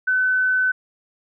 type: tone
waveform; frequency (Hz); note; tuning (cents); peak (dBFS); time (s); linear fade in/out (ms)
sine; 1512; F#6; +37; -16; 0.07-0.72; 10
effects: none